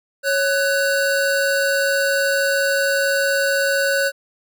square tone pair together, 553 / 1497.4 Hz, C#5 / F#6, -4 / +20 cents, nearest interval octave + perfect fourth, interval 1724 cents, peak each -20 dBFS, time 0.23-4.12 s, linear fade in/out 50 ms, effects none

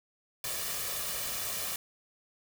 white noise with comb filter, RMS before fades -35 dBFS, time 0.44-1.76 s, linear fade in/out 2 ms, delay 1.7 ms, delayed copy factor +0.5, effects none

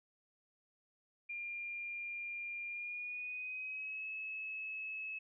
sine tone with pitch glide, 2400 to 2587 Hz, D7 to E7, +37 to -33 cents, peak -40 dBFS, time 1.29-5.19 s, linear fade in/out 10 ms, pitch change +130 cents, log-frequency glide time 2.69-4.07 s, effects none

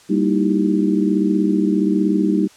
sine tone cluster, 196.9 / 232.2 / 309.1 / 330.4 / 386 Hz, G3 / A#3 / D#4 / E4 / G4, +8 / -7 / -11 / +4 / -27 cents, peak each -18 / -23 / -18 / -25 / -25 dBFS, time 0.09-2.48 s, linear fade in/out 20 ms, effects white hiss -48 dBFS RMS until 2.56 s + low-pass 8000 Hz 12 dB/octave

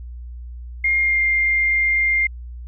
sine tone with pitch glide, 2126 to 2108 Hz, C7 to C7, +27 to +12 cents, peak -15 dBFS, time 0.84-2.27 s, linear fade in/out 5 ms, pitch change -15 cents, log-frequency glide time 1-1.22 s, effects added 60 Hz sine -31 dBFS peak until 2.67 s

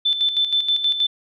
sine tone with tremolo, 3528 Hz, A7, 4 cents sharp, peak -15 dBFS, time 0.05-1.07 s, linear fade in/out 10 ms, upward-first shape square, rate 6.3 Hz, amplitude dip 60%, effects none

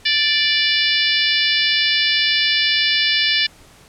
harmonic tone, 586 Hz, D5, 4 cents flat, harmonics 3 / 4 / 5 / 6 / 7 / 8 / 9, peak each -22 / -22 / -21 / -21 / -24 / -24 / -24 dBFS, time 0.05-3.47 s, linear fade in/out 10 ms, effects pink hiss -47 dBFS RMS until 3.88 s + low-pass 11000 Hz 12 dB/octave

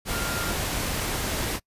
sine tone in noise, 1396.9 Hz, F6, in tune, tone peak -33 dBFS, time 0.09-0.54 s, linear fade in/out 50 ms, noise pink, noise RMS -28 dBFS, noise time 0.05-1.6 s, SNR -8 dB, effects noise-tail reverb RT60 0.1 s tail -25 dB re dry + resampled to 32000 Hz

